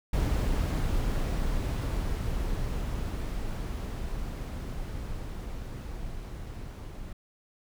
brown noise with level ramp, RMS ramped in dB -26 to -40 dBFS, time 0.13-7.13 s, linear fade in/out 5 ms, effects none

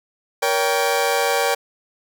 sawtooth chord, G diminished, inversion first, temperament just, 470.4 / 564.5 / 784 Hz, Bb4 / Db5 / G5, +16 / +31 / 0 cents, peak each -18 dBFS, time 0.42-1.55 s, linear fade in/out 10 ms, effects none

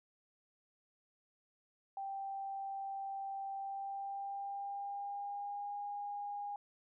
sine tone with pitch glide, 784 to 815.9 Hz, G5 to G#5, 0 to -31 cents, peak -39 dBFS, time 1.97-6.56 s, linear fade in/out 2 ms, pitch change +69 cents, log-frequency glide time 3.56-5.76 s, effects none

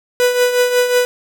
45% pulse tone with tremolo, 493.9 Hz, B4, in tune, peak -9 dBFS, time 0.2-1.05 s, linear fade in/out 0 ms, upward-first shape triangle, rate 5.5 Hz, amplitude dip 65%, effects none

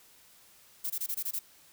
violet noise bursts, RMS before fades -33 dBFS, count 7, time 0.84-1.393 s, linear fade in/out 10 ms, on 61 ms, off 21 ms, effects white hiss -59 dBFS RMS until 1.72 s

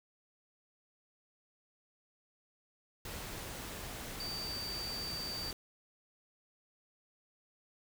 sine tone in noise, 4630 Hz, D8, 25 cents flat, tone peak -39 dBFS, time 4.2-5.51 s, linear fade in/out 2 ms, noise pink, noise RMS -44 dBFS, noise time 3.05-5.53 s, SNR +2 dB, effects none

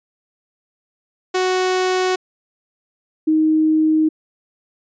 sawtooth / sine tone pair in turn, 370 / 313 Hz, F#4 / D#4, 0 / +10 cents, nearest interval minor third, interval 290 cents, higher first, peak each -12 dBFS, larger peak neither, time 1.34-2.16 / 3.27-4.09 s, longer neither, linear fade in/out 10 ms, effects resampled to 16000 Hz

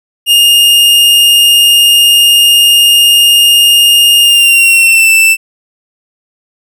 45% pulse tone with pitch glide, 2834 to 2660 Hz, F7 to E7, +25 to +15 cents, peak -3 dBFS, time 0.26-5.37 s, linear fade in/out 50 ms, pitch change -110 cents, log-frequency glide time 4.21-5.11 s, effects none

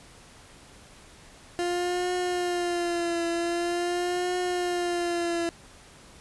30% pulse tone with vibrato, 349.2 Hz, F4, in tune, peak -23 dBFS, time 1.59-5.49 s, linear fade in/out 0 ms, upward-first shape triangle, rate 0.45 Hz, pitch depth 59 cents each way, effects pink hiss -51 dBFS RMS until 6.2 s + resampled to 24000 Hz

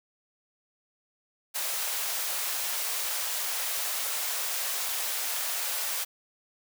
white high-pass noise, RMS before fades -31 dBFS, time 1.54-6.05 s, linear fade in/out 20 ms, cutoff 520 Hz, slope 24 dB/octave, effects none

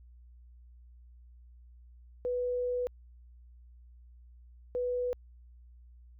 sine tone bursts at uneven times, 493.9 Hz, B4, in tune, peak -29 dBFS, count 2, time 2.25-2.87 / 4.75-5.13 s, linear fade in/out 0 ms, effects added 60 Hz sine -52 dBFS peak until 6.19 s

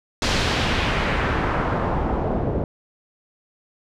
pink noise with low-pass filter sweep, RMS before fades -22 dBFS, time 0.22-2.64 s, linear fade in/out 2 ms, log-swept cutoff 5300 to 500 Hz, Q 1.2, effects none

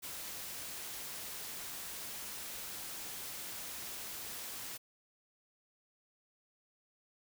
white noise, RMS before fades -44 dBFS, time 0.02-4.78 s, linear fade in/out 20 ms, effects none

